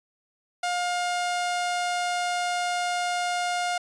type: tone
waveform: sawtooth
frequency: 710 Hz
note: F5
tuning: 28 cents sharp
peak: -21 dBFS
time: 0.63-3.78 s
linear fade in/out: 5 ms
effects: resampled to 22050 Hz